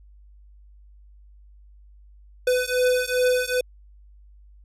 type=beating tone pair; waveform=square; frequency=499.8 / 502.3 Hz; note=B4 / B4; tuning=+21 / +29 cents; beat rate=2.5 Hz; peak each=-23 dBFS; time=2.47-3.61 s; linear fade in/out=5 ms; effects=added 50 Hz sine -47 dBFS peak until 4.64 s + resampled to 32000 Hz